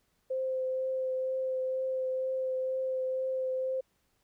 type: tone with vibrato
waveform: sine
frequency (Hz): 520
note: C5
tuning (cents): -11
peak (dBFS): -29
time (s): 0.3-3.81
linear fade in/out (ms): 10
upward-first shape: triangle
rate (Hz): 2.1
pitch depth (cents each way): 12
effects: pink hiss -74 dBFS RMS until 4.23 s